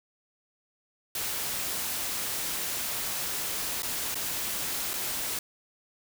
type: noise with dropouts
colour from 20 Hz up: white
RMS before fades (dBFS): -32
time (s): 1.15-5.39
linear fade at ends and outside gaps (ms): 2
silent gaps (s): 3.822-3.83 / 4.145-4.154 / 4.934-4.938
effects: none